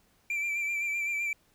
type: tone with vibrato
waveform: triangle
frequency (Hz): 2349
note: D7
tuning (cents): 0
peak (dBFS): -27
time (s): 0.3-1.33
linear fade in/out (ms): 2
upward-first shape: sine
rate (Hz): 7.8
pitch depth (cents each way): 35
effects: pink hiss -67 dBFS RMS until 1.54 s